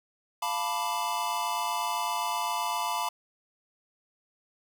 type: chord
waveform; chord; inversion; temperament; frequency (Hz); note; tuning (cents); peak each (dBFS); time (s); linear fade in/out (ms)
square; B half-diminished seventh; second; equal; 698.5 / 880 / 987.8 / 1174.7; F5 / A5 / B5 / D6; 0 / 0 / 0 / 0; -37 / -34 / -32 / -37; 0.42-3.09; 5
effects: none